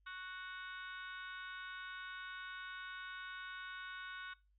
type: harmonic tone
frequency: 370 Hz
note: F#4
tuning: in tune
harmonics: 3 / 4 / 5 / 6 / 7 / 8 / 9 / 10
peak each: -52 / -47 / -61 / -58 / -63 / -60 / -66 / -57 dBFS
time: 0.06-4.34 s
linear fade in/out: 10 ms
effects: noise-tail reverb RT60 0.3 s tail -23 dB re dry + added 50 Hz sine -70 dBFS peak until 4.58 s